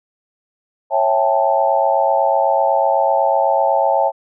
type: chord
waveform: sine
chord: A dominant seventh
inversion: first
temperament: just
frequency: 550 / 660 / 792 / 880 Hz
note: C#5 / E5 / G5 / A5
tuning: -14 / +2 / +18 / 0 cents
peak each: -18 dBFS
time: 0.9-4.12 s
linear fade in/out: 50 ms
effects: none